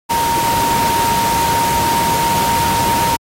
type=tone in noise; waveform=sine; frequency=929 Hz; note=A#5; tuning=6 cents flat; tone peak=-14 dBFS; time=0.09-3.17 s; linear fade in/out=20 ms; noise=pink; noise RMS=-20 dBFS; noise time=0.09-3.17 s; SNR=+3 dB; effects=high-pass 80 Hz 12 dB/octave + AAC 48 kbps